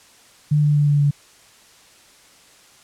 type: tone with pitch steps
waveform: sine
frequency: 149 / 147.71 / 146.44 / 145.18 / 143.92 Hz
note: D3 / D3 / D3 / D3 / D3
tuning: +25 / +10 / -5 / -20 / -35 cents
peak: -13 dBFS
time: 0.51-1.11 s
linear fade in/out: 10 ms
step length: 120 ms
effects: white hiss -50 dBFS RMS until 2.83 s + low-pass 9000 Hz 12 dB/octave